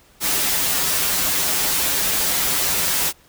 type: noise with comb filter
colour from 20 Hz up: white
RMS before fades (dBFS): -20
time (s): 0.2-3.13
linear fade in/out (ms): 50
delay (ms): 8.8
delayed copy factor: -0.8
effects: pink hiss -53 dBFS RMS until 3.28 s